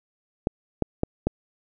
clicks, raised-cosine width 2 ms, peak -8 dBFS, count 4, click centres 0.471 / 0.823 / 1.034 / 1.27 s, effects none

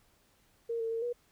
sine tone with pitch steps, 463.4 / 452.4 / 455.7 / 482.1 Hz, A#4 / A4 / A#4 / B4, -10 / +48 / -39 / -42 cents, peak -31 dBFS, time 0.69-1.13 s, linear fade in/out 10 ms, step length 110 ms, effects pink hiss -68 dBFS RMS until 1.31 s

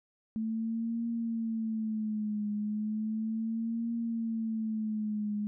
sine tone with vibrato, 220 Hz, A3, in tune, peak -30 dBFS, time 0.36-5.47 s, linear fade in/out 0 ms, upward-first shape triangle, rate 0.35 Hz, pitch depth 99 cents each way, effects none

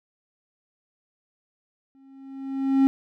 triangle tone with exponential growth, 270 Hz, C#4, 45 cents flat, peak -11 dBFS, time 1.95-2.87 s, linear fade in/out 0 ms, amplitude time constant 200 ms, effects none

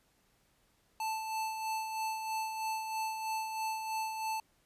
square tone with tremolo, 880 Hz, A5, in tune, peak -33 dBFS, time 1-4.4 s, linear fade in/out 2 ms, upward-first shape sine, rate 3.1 Hz, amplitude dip 45%, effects pink hiss -71 dBFS RMS until 4.65 s + resampled to 32000 Hz

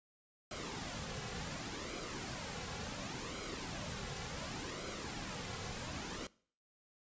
pink noise with flanger, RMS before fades -43 dBFS, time 0.51-6.27 s, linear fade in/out 2 ms, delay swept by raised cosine 1.1 to 3.3 ms, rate 0.69 Hz, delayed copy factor -0.55, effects noise-tail reverb RT60 0.5 s tail -22 dB re dry + resampled to 16000 Hz

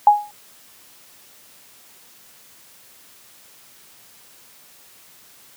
sine tone with exponential decay, 830.6 Hz, G#5, in tune, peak -4 dBFS, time 0.07-0.31 s, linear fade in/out 2 ms, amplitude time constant 51 ms, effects white hiss -49 dBFS RMS until 5.56 s + high-pass 80 Hz 12 dB/octave

